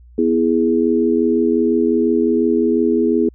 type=chord; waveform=sine; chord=E major; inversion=second; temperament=equal; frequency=246.9 / 329.6 / 415.3 Hz; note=B3 / E4 / G#4; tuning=0 / 0 / 0 cents; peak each=-17 dBFS; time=0.18-3.29 s; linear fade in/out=5 ms; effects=added 60 Hz sine -41 dBFS peak until 3.34 s